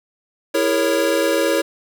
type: chord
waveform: square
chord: A# half-diminished seventh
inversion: second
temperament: equal with one note detuned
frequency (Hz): 329.6 / 407.9 / 466.2 / 554.4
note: E4 / G#4 / A#4 / C#5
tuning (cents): 0 / -31 / 0 / 0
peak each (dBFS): -22 / -25 / -23 / -20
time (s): 0.54-1.62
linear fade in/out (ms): 10
effects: 8-bit